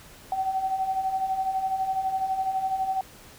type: beating tone pair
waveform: sine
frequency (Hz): 754 / 766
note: F#5 / G5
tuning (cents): +32 / -40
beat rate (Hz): 12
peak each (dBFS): -32 / -25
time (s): 0.32-3.01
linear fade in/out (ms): 2
effects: pink hiss -49 dBFS RMS until 3.38 s